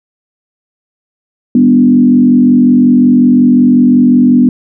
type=tone with frequency modulation; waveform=sine; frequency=246.9 Hz; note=B3; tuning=in tune; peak=-3 dBFS; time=1.55-4.49 s; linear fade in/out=2 ms; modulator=45.5 Hz; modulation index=0.86; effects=none